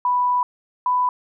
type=tone pair in turn; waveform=sine; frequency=987.8 / 994.7 Hz; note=B5 / B5; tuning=0 / +12 cents; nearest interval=unison; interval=12 cents; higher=second; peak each=-16 / -16 dBFS; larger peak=neither; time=0.05-0.43 / 0.86-1.09 s; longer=first; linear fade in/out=2 ms; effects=none